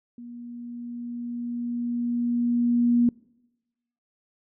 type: tone with level ramp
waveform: sine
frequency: 239.3 Hz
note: A#3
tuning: 46 cents sharp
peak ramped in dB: -38 to -16 dBFS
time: 0.18-3.09 s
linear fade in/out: 2 ms
effects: noise-tail reverb RT60 1.0 s tail -25 dB re dry